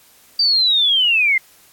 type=linear sweep; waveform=sine; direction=down; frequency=4688 to 2051 Hz; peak=-12 dBFS; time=0.39-1.38 s; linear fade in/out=5 ms; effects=white hiss -50 dBFS RMS until 1.72 s + AAC 64 kbps